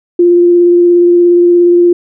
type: tone with vibrato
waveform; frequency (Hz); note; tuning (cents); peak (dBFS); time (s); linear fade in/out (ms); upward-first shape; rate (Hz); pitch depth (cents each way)
sine; 349.2; F4; 0; -3; 0.19-1.93; 5; triangle; 17; 15
effects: none